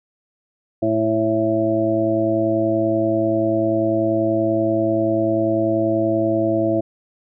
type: harmonic tone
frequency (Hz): 110.3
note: A2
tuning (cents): +5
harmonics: 1 / 2 / 3 / 5 / 6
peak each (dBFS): -27 / -27 / -19 / -24 / -21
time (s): 0.82-6.81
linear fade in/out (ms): 10
effects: none